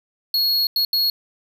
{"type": "tone bursts at uneven times", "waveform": "square", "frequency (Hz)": 4324, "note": "C#8", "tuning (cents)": -44, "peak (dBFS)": -17, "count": 3, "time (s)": [[0.34, 0.67], [0.76, 0.85], [0.93, 1.1]], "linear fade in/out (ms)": 2, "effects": []}